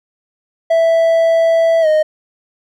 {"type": "tone with pitch glide", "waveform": "triangle", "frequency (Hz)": [659.3, 618.7], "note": ["E5", "D#5"], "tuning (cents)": [0, -10], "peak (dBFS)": -7, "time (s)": [0.7, 2.03], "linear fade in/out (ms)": 10, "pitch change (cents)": -110, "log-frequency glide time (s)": [1.81, 1.87], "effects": []}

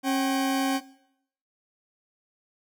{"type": "tone pair together", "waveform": "40% pulse", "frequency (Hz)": [270.9, 768.4], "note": ["C#4", "G5"], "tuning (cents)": [-40, -35], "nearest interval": "octave + tritone", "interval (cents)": 1805, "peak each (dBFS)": [-23, -28], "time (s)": [0.03, 0.81], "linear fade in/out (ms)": 50, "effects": ["noise-tail reverb RT60 0.7 s tail -18 dB re dry"]}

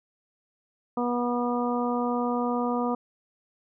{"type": "harmonic tone", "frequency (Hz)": 242.7, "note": "B3", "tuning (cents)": -30, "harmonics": [1, 2, 3, 4, 5], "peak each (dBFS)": [-27, -30, -32, -33, -34], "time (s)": [0.97, 2.95], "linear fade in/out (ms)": 5, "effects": []}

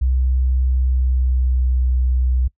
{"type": "tone with pitch glide", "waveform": "sine", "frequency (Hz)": [64, 63.01], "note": ["C2", "B1"], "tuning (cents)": [-38, 35], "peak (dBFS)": -14, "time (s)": [0.01, 2.48], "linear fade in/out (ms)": 10, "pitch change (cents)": -27, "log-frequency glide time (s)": [0.76, 1.77], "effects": ["noise-tail reverb RT60 0.1 s tail -22 dB re dry"]}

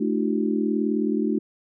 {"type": "tone cluster", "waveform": "sine", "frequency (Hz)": [217.7, 299.7, 338.9, 378.1], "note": ["A3", "D4", "E4", "F#4"], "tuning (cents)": [-18, 35, 48, 38], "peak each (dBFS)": [-24, -26, -28, -28], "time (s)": [0, 1.39], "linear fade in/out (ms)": 10, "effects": []}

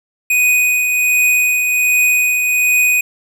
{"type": "tone with tremolo", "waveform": "square", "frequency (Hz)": 2489, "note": "D#7", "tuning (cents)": 0, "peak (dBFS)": -10, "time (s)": [0.3, 3.01], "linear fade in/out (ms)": 5, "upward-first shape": "triangle", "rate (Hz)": 1.3, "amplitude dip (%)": 40, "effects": []}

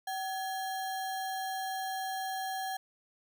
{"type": "tone with sample-and-hold", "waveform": "sine", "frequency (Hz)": 763, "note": "G5", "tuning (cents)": -47, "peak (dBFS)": -33, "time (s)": [0.07, 2.77], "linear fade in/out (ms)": 5, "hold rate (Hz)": 2450, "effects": []}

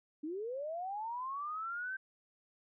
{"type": "linear sweep", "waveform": "sine", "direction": "up", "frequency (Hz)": [288.6, 1568], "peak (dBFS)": -37, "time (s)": [0.23, 1.97], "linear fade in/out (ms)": 10, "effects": []}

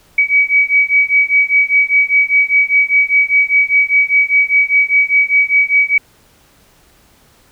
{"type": "beating tone pair", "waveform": "sine", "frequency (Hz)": [2269, 2274], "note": ["C#7", "C#7"], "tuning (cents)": [40, 44], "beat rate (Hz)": 5, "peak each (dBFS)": -12, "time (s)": [0.18, 5.98], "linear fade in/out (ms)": 5, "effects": ["pink hiss -50 dBFS RMS until 7.51 s"]}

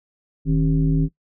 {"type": "tone with frequency modulation", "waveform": "sine", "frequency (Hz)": 155.56, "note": "D#3", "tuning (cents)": 0, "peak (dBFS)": -15, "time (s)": [0.45, 1.09], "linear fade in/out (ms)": 50, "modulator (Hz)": 117, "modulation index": 0.97, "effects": ["noise-tail reverb RT60 0.1 s tail -18 dB re dry"]}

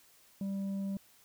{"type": "tone with tanh clipping", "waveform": "triangle", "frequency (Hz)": 196, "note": "G3", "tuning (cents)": 0, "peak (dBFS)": -34, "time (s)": [0.41, 0.97], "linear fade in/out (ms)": 2, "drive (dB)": 9, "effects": ["white hiss -63 dBFS RMS until 1.24 s"]}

